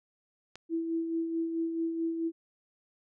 click, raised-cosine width 0.2 ms, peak -27 dBFS, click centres 0.556 s
sine tone with tremolo, 329.6 Hz, E4, in tune, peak -27 dBFS, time 0.69-2.32 s, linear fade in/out 50 ms, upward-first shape sine, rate 4.6 Hz, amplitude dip 45%
effects none

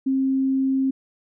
sine tone, 266.7 Hz, C4, 33 cents sharp, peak -18 dBFS, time 0.06-0.91 s, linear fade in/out 10 ms, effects none

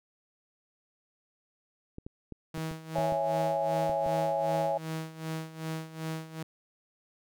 clicks, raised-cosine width 3 ms, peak -28 dBFS, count 9, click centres 1.984 / 2.065 / 2.323 / 2.576 / 2.713 / 2.985 / 3.123 / 3.896 / 4.063 s
sawtooth tone with tremolo, 160 Hz, D#3, 49 cents sharp, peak -28 dBFS, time 2.54-6.43 s, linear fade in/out 5 ms, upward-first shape sine, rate 2.6 Hz, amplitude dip 80%
sine chord, C# minor, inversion none, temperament equal, 554.4 / 659.3 / 830.6 Hz, C#5 / E5 / G#5, 0 / 0 / 0 cents, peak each -31 dBFS, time 2.95-4.78 s, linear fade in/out 10 ms
effects none

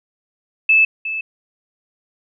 sine tone with echo, 2620 Hz, E7, 11 cents flat, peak -9 dBFS, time 0.69-0.85 s, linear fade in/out 5 ms, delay 360 ms, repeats 1, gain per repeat -12 dB, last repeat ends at 1.21 s, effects none

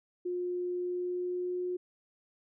sine tone with pitch glide, 357.1 to 360.2 Hz, F4 to F#4, +39 to -46 cents, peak -31 dBFS, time 0.25-1.77 s, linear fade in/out 10 ms, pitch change +15 cents, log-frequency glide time 0.76-1.65 s, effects none

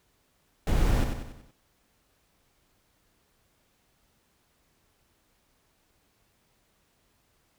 brown noise with echo, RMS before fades -24 dBFS, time 0.67-1.04 s, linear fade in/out 2 ms, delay 94 ms, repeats 5, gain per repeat -6 dB, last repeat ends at 1.51 s, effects pink hiss -69 dBFS RMS until 7.58 s

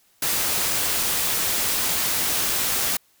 white noise, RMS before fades -23 dBFS, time 0.22-2.97 s, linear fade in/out 5 ms, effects white hiss -61 dBFS RMS until 3.2 s

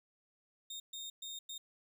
30% pulse tone bursts at uneven times, 3677 Hz, A#7, 24 cents flat, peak -40 dBFS, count 4, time 0.7-0.8 / 0.93-1.1 / 1.22-1.39 / 1.49-1.58 s, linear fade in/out 5 ms, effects 12-bit

